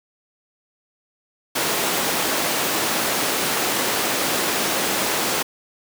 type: high-pass noise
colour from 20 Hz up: pink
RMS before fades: -22 dBFS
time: 1.55-5.43 s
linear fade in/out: 10 ms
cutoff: 290 Hz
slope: 12 dB/octave
effects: none